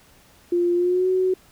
sine tone with pitch glide, 349.2 to 372.1 Hz, F4 to F#4, 0 to +10 cents, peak -17 dBFS, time 0.52-1.34 s, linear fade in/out 5 ms, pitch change +110 cents, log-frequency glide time 0.75-1.08 s, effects pink hiss -54 dBFS RMS until 1.51 s

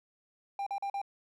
triangle tone bursts, 796 Hz, G5, 26 cents sharp, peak -30 dBFS, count 4, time 0.59-1.016 s, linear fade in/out 2 ms, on 75 ms, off 42 ms, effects none

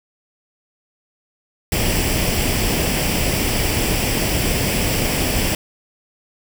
pink noise with comb filter, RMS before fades -19 dBFS, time 1.72-5.55 s, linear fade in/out 2 ms, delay 0.38 ms, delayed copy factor +0.55, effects none

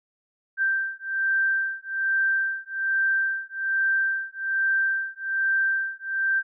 sine beating tone pair, 1568 / 1569.2 Hz, G6 / G6, 0 / +1 cents, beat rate 1.2 Hz, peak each -25 dBFS, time 0.57-6.43 s, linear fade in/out 50 ms, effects none

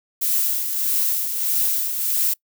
violet noise with tremolo, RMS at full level -19 dBFS, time 0.21-2.34 s, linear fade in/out 10 ms, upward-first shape triangle, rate 1.6 Hz, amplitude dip 55%, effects noise-tail reverb RT60 0.1 s tail -24 dB re dry

